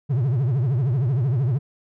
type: tone with vibrato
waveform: triangle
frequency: 128.3 Hz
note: C3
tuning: 34 cents flat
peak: -16 dBFS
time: 0.09-1.59 s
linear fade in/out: 20 ms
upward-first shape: triangle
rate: 13 Hz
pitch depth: 280 cents each way
effects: none